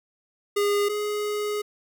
square tone pair in turn, 408.6 / 417.7 Hz, G#4 / G#4, -28 / +10 cents, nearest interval unison, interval 38 cents, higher second, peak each -21 / -26 dBFS, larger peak first, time 0.56-0.89 / 0.89-1.62 s, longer second, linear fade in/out 10 ms, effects none

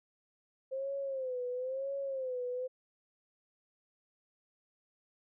sine tone with vibrato, 523.3 Hz, C5, in tune, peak -34 dBFS, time 0.71-2.68 s, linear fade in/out 20 ms, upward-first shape sine, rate 1 Hz, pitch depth 100 cents each way, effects none

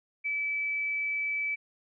sine tone, 2304 Hz, D7, 34 cents flat, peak -28 dBFS, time 0.24-1.56 s, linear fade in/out 20 ms, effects none

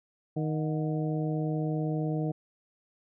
harmonic tone with a mistuned harmonic, 155.56 Hz, D#3, in tune, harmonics 1 / 2 / 3 / 4 / 5, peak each -29 / -33 / -37 / -40 / -42 dBFS, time 0.36-2.32 s, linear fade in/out 10 ms, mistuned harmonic 5, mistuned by -100 cents, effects none

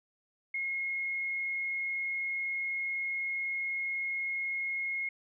sine tone with frequency modulation, 2158 Hz, C#7, 47 cents flat, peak -31 dBFS, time 0.54-5.09 s, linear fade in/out 5 ms, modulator 32.1 Hz, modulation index 0.33, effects none

